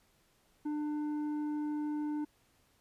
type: tone with tanh clipping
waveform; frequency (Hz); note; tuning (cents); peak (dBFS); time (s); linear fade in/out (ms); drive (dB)
sine; 298.9; D4; +31; -34; 0.65-2.25; 10; 7
effects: pink hiss -70 dBFS RMS until 2.8 s + resampled to 32000 Hz